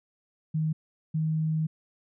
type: tone pair in turn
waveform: sine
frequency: 156.9 / 157.58 Hz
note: D#3 / D#3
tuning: +15 / +22 cents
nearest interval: unison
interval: 7 cents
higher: second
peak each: -24 dBFS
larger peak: neither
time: 0.54-0.73 / 1.14-1.67 s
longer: second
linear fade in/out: 10 ms
effects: none